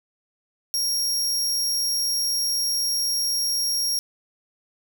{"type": "tone", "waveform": "sawtooth", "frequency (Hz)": 5588, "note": "F8", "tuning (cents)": 0, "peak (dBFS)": -19, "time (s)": [0.74, 3.99], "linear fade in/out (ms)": 0, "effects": []}